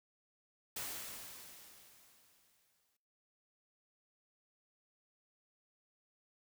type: noise with exponential decay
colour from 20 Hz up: white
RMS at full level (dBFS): -41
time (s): 0.76-2.97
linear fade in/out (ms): 5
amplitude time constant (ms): 480
effects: noise-tail reverb RT60 0.6 s tail -20 dB re dry